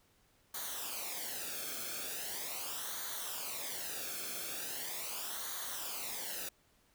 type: noise with flanger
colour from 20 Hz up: white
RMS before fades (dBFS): -41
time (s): 0.54-6.49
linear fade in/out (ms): 5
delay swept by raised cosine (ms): 0.38 to 1.05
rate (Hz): 0.4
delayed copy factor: -0.7
effects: pink hiss -70 dBFS RMS until 6.94 s